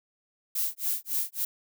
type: noise with tremolo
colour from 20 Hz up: violet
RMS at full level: -27 dBFS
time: 0.55-1.45 s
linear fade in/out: 5 ms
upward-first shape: sine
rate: 3.6 Hz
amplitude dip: 100%
effects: none